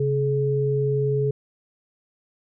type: tone pair together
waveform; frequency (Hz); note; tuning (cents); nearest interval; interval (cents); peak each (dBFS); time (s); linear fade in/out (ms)
sine; 135.45 / 424.6; C#3 / G#4; -40 / +38; octave + minor sixth; 1978; -22; 0-1.31; 5
effects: none